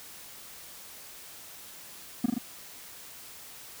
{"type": "tone with echo", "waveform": "triangle", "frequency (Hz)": 240, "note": "B3", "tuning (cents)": -49, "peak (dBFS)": -18, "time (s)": [2.24, 2.26], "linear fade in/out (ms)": 5, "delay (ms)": 41, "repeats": 3, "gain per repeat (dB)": -2, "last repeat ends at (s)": 2.383, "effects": ["white hiss -47 dBFS RMS until 3.8 s"]}